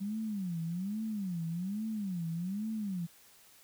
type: tone with vibrato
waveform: sine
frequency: 190.4 Hz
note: F#3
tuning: 50 cents sharp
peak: -33 dBFS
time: 0-3.07 s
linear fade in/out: 20 ms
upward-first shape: sine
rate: 1.2 Hz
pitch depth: 260 cents each way
effects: white hiss -60 dBFS RMS until 3.63 s